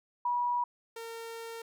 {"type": "tone pair in turn", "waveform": ["sine", "sawtooth"], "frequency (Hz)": [970, 457.8], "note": ["B5", "A#4"], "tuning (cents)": [-31, -31], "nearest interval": "octave + minor second", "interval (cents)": 1300, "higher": "first", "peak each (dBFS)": [-27, -36], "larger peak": "first", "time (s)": [[0.25, 0.64], [0.96, 1.62]], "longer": "second", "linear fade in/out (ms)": 5, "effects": []}